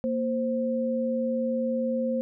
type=tone pair together; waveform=sine; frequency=233.3 / 523.7 Hz; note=A#3 / C5; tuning=+2 / +1 cents; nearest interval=octave + major second; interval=1399 cents; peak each=-27 dBFS; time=0.04-2.21 s; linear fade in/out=0 ms; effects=none